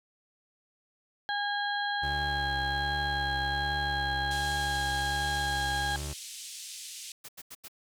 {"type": "harmonic tone", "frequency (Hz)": 817, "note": "G#5", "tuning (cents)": -29, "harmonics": [1, 2, 4, 5], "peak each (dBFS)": [-32, -32, -38, -40], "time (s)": [1.29, 5.96], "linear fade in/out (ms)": 0}
{"type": "tone with vibrato", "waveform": "30% pulse", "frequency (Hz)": 70, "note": "C#2", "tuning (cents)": 18, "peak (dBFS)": -32, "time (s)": [2.02, 6.14], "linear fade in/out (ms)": 20, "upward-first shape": "triangle", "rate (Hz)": 1.3, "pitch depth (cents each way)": 83}
{"type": "band-pass noise", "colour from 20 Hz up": "white", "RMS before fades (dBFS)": -43, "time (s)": [4.31, 7.12], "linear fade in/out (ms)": 2, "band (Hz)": [2700, 9400], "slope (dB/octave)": 24}
{"type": "noise bursts", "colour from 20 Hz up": "white", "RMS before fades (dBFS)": -44, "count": 4, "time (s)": [7.24, 7.683], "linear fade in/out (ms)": 10, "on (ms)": 47, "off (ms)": 85}
{"effects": []}